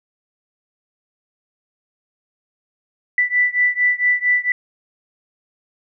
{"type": "beating tone pair", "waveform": "sine", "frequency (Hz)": [1975.5, 1979.9], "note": ["B6", "B6"], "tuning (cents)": [0, 4], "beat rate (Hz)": 4.4, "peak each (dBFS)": [-17, -18], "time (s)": [3.18, 4.52], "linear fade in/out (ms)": 2, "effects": []}